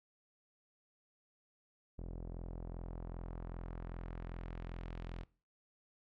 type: tone with low-pass filter sweep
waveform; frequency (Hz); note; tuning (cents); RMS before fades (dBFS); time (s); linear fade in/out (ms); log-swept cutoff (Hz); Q
sawtooth; 42.56; F1; -44; -45; 1.98-5.24; 10; 500 to 3500; 0.96
effects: noise-tail reverb RT60 0.4 s tail -22 dB re dry